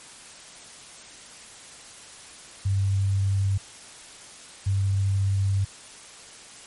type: tone bursts at uneven times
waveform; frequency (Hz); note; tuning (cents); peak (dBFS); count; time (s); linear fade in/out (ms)
sine; 98; G2; 0; -20; 2; 2.65-3.58 / 4.66-5.65; 10
effects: white hiss -45 dBFS RMS until 6.66 s + MP3 48 kbps